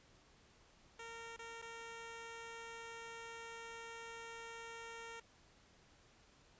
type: tone with dropouts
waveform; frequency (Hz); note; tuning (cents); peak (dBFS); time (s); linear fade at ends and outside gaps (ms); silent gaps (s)
10% pulse; 460; A#4; -23; -40; 0.99-5.2; 5; 1.365-1.39 / 1.618-1.623
effects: pink hiss -67 dBFS RMS until 6.59 s + resampled to 16000 Hz